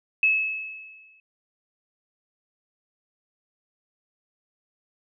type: tone with exponential decay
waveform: sine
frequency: 2591 Hz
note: E7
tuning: 30 cents flat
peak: -15 dBFS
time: 0.23-1.2 s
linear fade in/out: 2 ms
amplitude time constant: 210 ms
effects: none